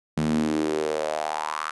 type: tone with high-pass filter sweep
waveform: sawtooth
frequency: 77.1 Hz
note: D#2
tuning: 15 cents flat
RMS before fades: -26 dBFS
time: 0.17-1.71 s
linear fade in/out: 5 ms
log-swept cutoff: 180 to 1300 Hz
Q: 4.8
effects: resampled to 24000 Hz